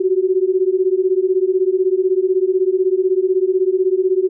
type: beating tone pair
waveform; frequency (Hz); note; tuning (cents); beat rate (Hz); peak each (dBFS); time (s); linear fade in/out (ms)
sine; 366 / 382; F#4 / G4; -19 / -45; 16; -16; 0-4.29; 10
effects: none